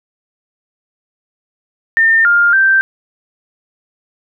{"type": "tone with pitch steps", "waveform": "sine", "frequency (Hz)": [1810, 1406, 1565], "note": ["A6", "F6", "G6"], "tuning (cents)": [48, 11, -3], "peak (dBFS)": -7, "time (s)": [1.97, 2.81], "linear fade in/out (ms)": 0, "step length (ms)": 280, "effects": []}